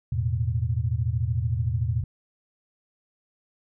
sine chord, E suspended fourth, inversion none, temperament equal, 82.41 / 110 / 123.47 Hz, E2 / A2 / B2, 0 / 0 / 0 cents, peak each -28 / -26 / -27 dBFS, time 0.12-2.04 s, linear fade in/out 5 ms, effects none

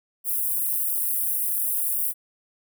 white high-pass noise, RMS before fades -25 dBFS, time 0.24-2.14 s, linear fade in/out 50 ms, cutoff 9500 Hz, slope 48 dB/octave, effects none

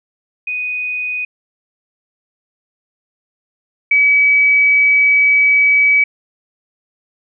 sine tone pair in turn, 2489 / 2281 Hz, D#7 / C#7, 0 / +49 cents, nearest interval major second, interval 151 cents, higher first, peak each -18 / -8 dBFS, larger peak second, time 0.47-1.25 / 3.91-6.04 s, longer second, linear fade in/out 5 ms, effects none

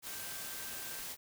sine tone in noise, 1568 Hz, G6, in tune, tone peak -53 dBFS, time 0.04-1.05 s, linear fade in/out 50 ms, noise white, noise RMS -43 dBFS, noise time 0.02-1.17 s, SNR -13 dB, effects none

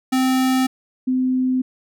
square / sine tone pair in turn, 259.6 / 256.6 Hz, C4 / C4, -13 / -34 cents, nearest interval unison, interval 21 cents, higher first, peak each -16 dBFS, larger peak neither, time 0.12-0.67 / 1.07-1.62 s, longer neither, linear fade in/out 10 ms, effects none

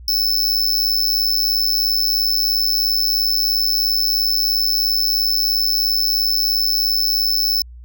square tone with amplitude modulation, 5270 Hz, E8, 1 cent flat, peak -12 dBFS, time 0.08-7.62 s, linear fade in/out 2 ms, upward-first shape sine, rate 103 Hz, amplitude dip 80%, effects added 60 Hz sine -35 dBFS peak until 7.84 s

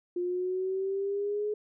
sine exponential sweep, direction up, 352 to 423.3 Hz, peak -28 dBFS, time 0.16-1.54 s, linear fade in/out 5 ms, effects none

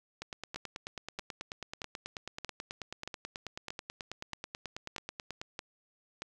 two click trains, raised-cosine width 0.2 ms, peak -22 / -21 dBFS, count 49 / 10, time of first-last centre 0.22-5.415 / 0.56-6.22 s, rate 9.24 / 1.59 Hz, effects none

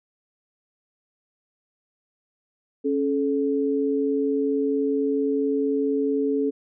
sine tone pair together, 275.9 / 431.5 Hz, C#4 / A4, -8 / -34 cents, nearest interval minor sixth, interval 774 cents, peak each -23 dBFS, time 2.84-6.51 s, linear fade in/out 20 ms, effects none

